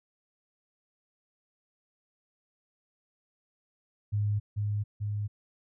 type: tone with echo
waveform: sine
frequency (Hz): 103.83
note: G#2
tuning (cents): 0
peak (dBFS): -25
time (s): 4.12-4.4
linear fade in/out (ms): 20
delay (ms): 440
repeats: 2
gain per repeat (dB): -2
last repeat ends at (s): 5.28
effects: none